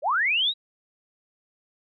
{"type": "linear sweep", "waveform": "sine", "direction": "up", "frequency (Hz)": [493, 3922], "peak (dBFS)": -20, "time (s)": [0.02, 0.54], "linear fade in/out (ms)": 50, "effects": []}